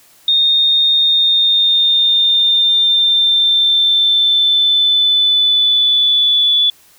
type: tone with pitch glide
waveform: sine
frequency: 3677 to 3451 Hz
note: A#7 to A7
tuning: -24 to -34 cents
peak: -9 dBFS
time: 0.28-6.7 s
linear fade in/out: 2 ms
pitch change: -110 cents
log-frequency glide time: 0.94-6.47 s
effects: white hiss -48 dBFS RMS until 6.98 s